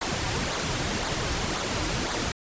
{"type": "noise with flanger", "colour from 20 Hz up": "pink", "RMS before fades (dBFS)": -28, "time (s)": [0.01, 2.32], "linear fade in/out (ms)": 5, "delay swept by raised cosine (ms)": [0.35, 4.75], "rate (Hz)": 1.9, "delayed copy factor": -0.5, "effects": ["resampled to 16000 Hz"]}